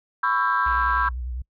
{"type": "chord", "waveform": "sine", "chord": "C# half-diminished seventh", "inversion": "third", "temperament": "just", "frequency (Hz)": [997.9, 1108.7, 1330.5, 1596.6], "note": ["B5", "C#6", "E6", "G6"], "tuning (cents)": [18, 0, 16, 31], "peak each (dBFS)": -24, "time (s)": [0.23, 1.09], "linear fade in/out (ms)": 5}
{"type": "tone with vibrato", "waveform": "sine", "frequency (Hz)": 61.74, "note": "B1", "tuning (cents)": 0, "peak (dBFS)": -27, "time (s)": [0.66, 1.42], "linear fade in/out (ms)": 5, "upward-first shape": "sine", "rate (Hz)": 10, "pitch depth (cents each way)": 77}
{"effects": ["noise-tail reverb RT60 0.1 s tail -25 dB re dry", "tanh soft clip ceiling -11 dBFS"]}